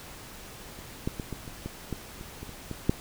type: clicks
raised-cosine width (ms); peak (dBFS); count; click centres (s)
3; -30 / -15 / -20 / -21 / -28 / -21 / -18 / -29 / -26 / -30 / -21 / -8; 12; 0.79 / 1.075 / 1.198 / 1.327 / 1.478 / 1.66 / 1.927 / 2.211 / 2.43 / 2.493 / 2.713 / 2.895
effects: pink hiss -45 dBFS RMS until 3 s